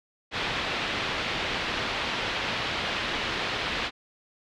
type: low-pass noise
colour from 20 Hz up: white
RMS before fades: -30 dBFS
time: 0.31-3.91 s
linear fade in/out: 50 ms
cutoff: 3600 Hz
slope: 24 dB/octave
effects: none